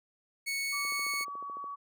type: tone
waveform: sawtooth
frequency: 2213 Hz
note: C#7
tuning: 3 cents flat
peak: -28 dBFS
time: 0.46-1.25 s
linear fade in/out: 20 ms
type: tone with pitch glide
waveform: sine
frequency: 1154 to 1131.6 Hz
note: D6 to C#6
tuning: -31 to +35 cents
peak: -37 dBFS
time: 0.72-1.76 s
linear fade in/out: 20 ms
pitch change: -34 cents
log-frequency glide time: 1.09-1.39 s
type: click train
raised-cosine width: 2 ms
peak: -32 dBFS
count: 12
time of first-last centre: 0.85-1.641 s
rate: 13.9 Hz
effects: high-pass 400 Hz 12 dB/octave